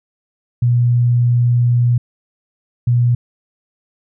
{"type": "tone pair in turn", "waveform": "sine", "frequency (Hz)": [121, 121], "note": ["B2", "B2"], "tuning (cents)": [-35, -35], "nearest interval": "unison", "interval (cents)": 0, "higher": "neither", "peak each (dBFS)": -10, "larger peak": "neither", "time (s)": [[0.62, 1.98], [2.87, 3.15]], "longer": "first", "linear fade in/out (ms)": 5, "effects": []}